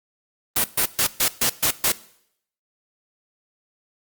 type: noise bursts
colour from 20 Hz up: white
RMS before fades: -19 dBFS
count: 7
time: 0.56-1.921 s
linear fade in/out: 5 ms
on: 83 ms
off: 130 ms
effects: noise-tail reverb RT60 0.7 s tail -19 dB re dry + Opus 32 kbps